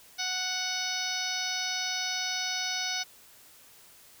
harmonic tone, 740 Hz, F#5, in tune, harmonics 1 / 2 / 3 / 4 / 5 / 6 / 7 / 8, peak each -40 / -38 / -37 / -40 / -37 / -38 / -36 / -37 dBFS, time 0.18-3.04 s, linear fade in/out 20 ms, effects white hiss -55 dBFS RMS until 4.2 s

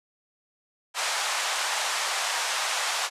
pink band-pass noise, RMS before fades -28 dBFS, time 0.94-3.1 s, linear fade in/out 50 ms, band 730 to 8900 Hz, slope 24 dB/octave, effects resampled to 32000 Hz

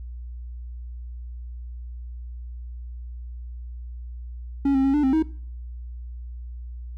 triangle tone with pitch steps, 277.6 / 267.6 / 272.3 / 295.7 / 264.5 / 316.5 Hz, C#4 / C4 / C#4 / D4 / C4 / D#4, +3 / +39 / -31 / +12 / +19 / +30 cents, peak -15 dBFS, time 4.65-5.226 s, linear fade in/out 5 ms, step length 96 ms, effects noise-tail reverb RT60 0.5 s tail -21 dB re dry + added 60 Hz sine -33 dBFS peak until 6.97 s

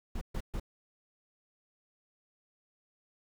brown noise bursts, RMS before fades -35 dBFS, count 3, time 0.15-0.599 s, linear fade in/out 5 ms, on 63 ms, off 130 ms, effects none

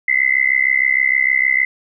sine tone with amplitude modulation, 2044 Hz, C7, 41 cents flat, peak -8 dBFS, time 0.08-1.65 s, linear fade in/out 5 ms, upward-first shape sine, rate 66.5 Hz, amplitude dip 100%, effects none

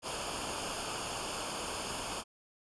pink noise with comb filter, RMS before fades -38 dBFS, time 0.02-2.24 s, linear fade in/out 50 ms, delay 0.51 ms, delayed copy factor -0.7, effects resampled to 24000 Hz

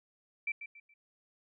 sine tone with echo, 2334 Hz, D7, 11 cents flat, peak -31 dBFS, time 0.47-0.52 s, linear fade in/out 5 ms, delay 140 ms, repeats 3, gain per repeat -10 dB, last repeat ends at 0.94 s, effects none

